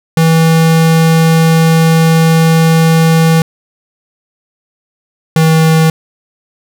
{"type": "tone pair in turn", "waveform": "square", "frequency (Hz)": [162.7, 160.37], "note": ["E3", "E3"], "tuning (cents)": [-22, -47], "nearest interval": "unison", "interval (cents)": 25, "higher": "first", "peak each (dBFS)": -6, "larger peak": "neither", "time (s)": [[0.17, 3.42], [5.36, 5.9]], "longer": "first", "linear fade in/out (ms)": 2, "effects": []}